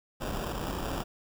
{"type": "noise with sample-and-hold", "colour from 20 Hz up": "pink", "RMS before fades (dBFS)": -34, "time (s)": [0.2, 1.04], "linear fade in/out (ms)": 20, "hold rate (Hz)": 2100, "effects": []}